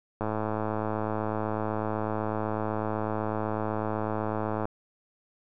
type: click train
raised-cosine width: 1 ms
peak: -16 dBFS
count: 481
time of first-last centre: 0.21-4.654 s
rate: 108 Hz
effects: none